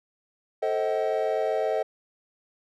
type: chord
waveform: triangle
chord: A diminished seventh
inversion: none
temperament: just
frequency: 440 / 528 / 633.6 / 760.3 Hz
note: A4 / C5 / Eb5 / Gb5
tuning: 0 / +16 / +31 / +47 cents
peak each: -26 / -28 / -25 / -29 dBFS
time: 0.62-1.83 s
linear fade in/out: 10 ms
effects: tanh soft clip ceiling -12 dBFS